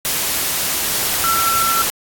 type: tone in noise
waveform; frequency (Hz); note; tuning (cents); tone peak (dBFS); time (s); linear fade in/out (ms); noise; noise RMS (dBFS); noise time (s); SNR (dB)
sine; 1345; E6; +34; -16; 1.24-1.82; 0; white; -19; 0.05-1.9; 0
effects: AAC 64 kbps